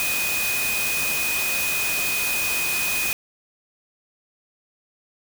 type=tone in noise; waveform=sine; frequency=2492 Hz; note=D#7; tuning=2 cents sharp; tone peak=-24 dBFS; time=0-3.13 s; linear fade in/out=0 ms; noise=white; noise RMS=-26 dBFS; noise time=0-3.13 s; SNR=-1 dB; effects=none